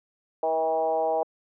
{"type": "tone with frequency modulation", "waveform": "sine", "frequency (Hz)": 642, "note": "E5", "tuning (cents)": -46, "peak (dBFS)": -21, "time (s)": [0.43, 1.23], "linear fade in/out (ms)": 2, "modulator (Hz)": 160, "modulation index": 1.3, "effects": ["high-pass 400 Hz 12 dB/octave"]}